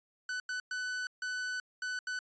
45% pulse tone bursts at uneven times, 1498 Hz, F#6, 21 cents sharp, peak -34 dBFS, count 6, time 0.29-0.4 / 0.49-0.6 / 0.71-1.07 / 1.22-1.6 / 1.82-1.99 / 2.07-2.19 s, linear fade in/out 2 ms, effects resampled to 16000 Hz

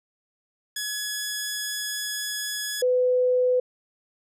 10% pulse / sine tone pair in turn, 1688 / 501.8 Hz, G#6 / B4, +28 / +28 cents, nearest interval octave + major sixth, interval 2100 cents, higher first, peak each -19 / -18 dBFS, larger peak second, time 0.76-2.82 / 2.82-3.6 s, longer first, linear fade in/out 5 ms, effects none

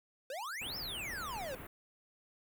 square exponential two-way sweep, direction up then down, 494.8 to 5430 to 494.8 Hz, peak -40 dBFS, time 0.3-1.55 s, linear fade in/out 2 ms, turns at 0.77 s
pink band-stop noise, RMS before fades -48 dBFS, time 0.61-1.67 s, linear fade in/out 5 ms, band 2500 to 12000 Hz, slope 24 dB/octave
effects none

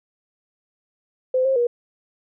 sine tone with pitch steps, 514 / 533 / 479.6 Hz, C5 / C5 / A#4, -31 / +32 / +49 cents, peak -16 dBFS, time 1.34-1.67 s, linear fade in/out 5 ms, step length 110 ms, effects none

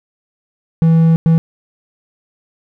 triangle tone bursts at uneven times, 163.5 Hz, E3, 14 cents flat, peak -5 dBFS, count 2, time 0.82-1.16 / 1.26-1.38 s, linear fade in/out 0 ms, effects none

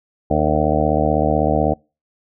harmonic tone, 76 Hz, D#2, 40 cents flat, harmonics 1 / 2 / 3 / 4 / 6 / 7 / 8 / 9 / 10, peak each -23 / -23 / -23 / -23 / -23 / -23 / -23 / -23 / -23 dBFS, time 0.3-1.74 s, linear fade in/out 10 ms, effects noise-tail reverb RT60 0.3 s tail -26 dB re dry

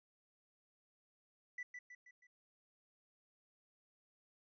triangle tone with echo, 1975.5 Hz, B6, in tune, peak -39 dBFS, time 1.58-1.63 s, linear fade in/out 5 ms, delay 160 ms, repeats 4, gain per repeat -6 dB, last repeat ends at 2.27 s, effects tanh soft clip ceiling -38 dBFS + resampled to 16000 Hz

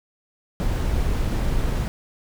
brown noise, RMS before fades -22 dBFS, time 0.6-1.88 s, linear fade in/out 0 ms, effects none

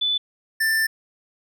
sine / square tone pair in turn, 3489 / 1777 Hz, A7 / A6, -15 / +17 cents, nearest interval octave, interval 1168 cents, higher first, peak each -19 / -19 dBFS, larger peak neither, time 0.01-0.18 / 0.6-0.87 s, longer second, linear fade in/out 10 ms, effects none

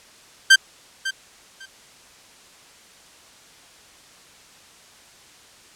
sawtooth tone with echo, 1568 Hz, G6, in tune, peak -4 dBFS, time 0.5-0.56 s, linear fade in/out 10 ms, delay 550 ms, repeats 2, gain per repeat -15 dB, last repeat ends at 1.66 s, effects white hiss -49 dBFS RMS until 5.75 s + low-pass 8000 Hz 12 dB/octave

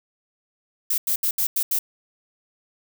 violet noise bursts at uneven times, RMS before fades -22 dBFS, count 6, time 0.9-0.98 / 1.07-1.16 / 1.23-1.31 / 1.38-1.47 / 1.56-1.63 / 1.71-1.79 s, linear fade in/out 5 ms, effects none

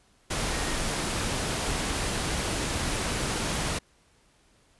sine tone in noise, 1866 Hz, A#6, 1 cent sharp, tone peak -40 dBFS, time 0.51-0.76 s, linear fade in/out 10 ms, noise pink, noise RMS -29 dBFS, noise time 0.3-3.79 s, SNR -14 dB, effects pink hiss -63 dBFS RMS until 4.79 s + resampled to 24000 Hz

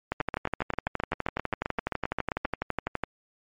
two click trains, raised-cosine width 0.5 ms, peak -12 / -13 dBFS, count 36 / 18, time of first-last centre 0.12-3.037 / 0.21-2.45 s, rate 12 / 7.59 Hz, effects MP3 48 kbps

